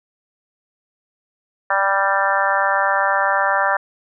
harmonic tone with a mistuned harmonic, 196 Hz, G3, in tune, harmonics 3 / 4 / 5 / 6 / 7 / 8 / 9, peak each -23 / -22 / -22 / -24 / -23 / -23 / -23 dBFS, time 1.7-3.77 s, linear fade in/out 5 ms, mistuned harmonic 9, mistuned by +15 cents, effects none

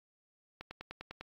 click train, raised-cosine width 0.3 ms, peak -27 dBFS, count 7, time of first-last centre 0.61-1.21 s, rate 10 Hz, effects AAC 48 kbps

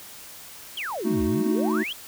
sine exponential two-way sweep, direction down then up, 3408 to 67.3 to 3408 Hz, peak -28 dBFS, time 0.77-1.93 s, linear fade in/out 5 ms, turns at 1.23 s
triangle chord, D# diminished, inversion second, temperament equal, 220 / 311.1 / 370 Hz, A3 / D#4 / F#4, 0 / 0 / 0 cents, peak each -23 / -24 / -25 dBFS, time 1.04-1.84 s, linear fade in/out 20 ms
effects white hiss -43 dBFS RMS until 2.07 s

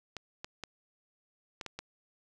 clicks, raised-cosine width 0.2 ms, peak -22 dBFS, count 6, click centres 0.167 / 0.445 / 0.637 / 1.612 / 1.663 / 1.79 s, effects none

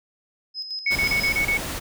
sine tone with tremolo, 5080 Hz, D#8, 35 cents sharp, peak -27 dBFS, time 0.54-1.39 s, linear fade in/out 50 ms, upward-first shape square, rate 6 Hz, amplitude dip 55%
sine tone bursts, 2217 Hz, C#7, in tune, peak -19 dBFS, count 6, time 0.86-1.574 s, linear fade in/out 5 ms, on 94 ms, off 30 ms
pink noise, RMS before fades -30 dBFS, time 0.9-1.8 s, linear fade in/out 20 ms
effects none

